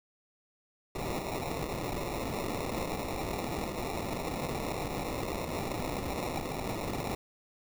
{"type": "noise with sample-and-hold", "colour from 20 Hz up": "white", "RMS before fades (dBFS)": -35, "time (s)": [0.95, 7.15], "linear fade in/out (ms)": 5, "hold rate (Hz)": 1575, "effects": []}